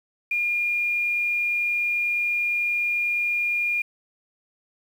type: tone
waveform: sine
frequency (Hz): 2417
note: D7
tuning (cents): +49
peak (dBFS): -21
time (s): 0.31-3.82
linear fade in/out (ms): 5
effects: 8-bit